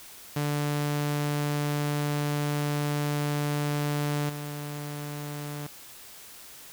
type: tone with level steps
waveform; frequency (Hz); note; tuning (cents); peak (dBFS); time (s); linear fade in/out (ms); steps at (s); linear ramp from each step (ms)
sawtooth; 146.6; D3; -3; -22 / -30; 0.36-5.67; 5; 4.29; 5
effects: white hiss -47 dBFS RMS until 6.72 s